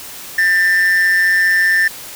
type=tone with amplitude modulation; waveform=triangle; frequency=1789 Hz; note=A6; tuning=28 cents sharp; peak=-6 dBFS; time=0.38-1.88 s; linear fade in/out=5 ms; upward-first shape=sine; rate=185 Hz; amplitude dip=55%; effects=white hiss -32 dBFS RMS until 2.15 s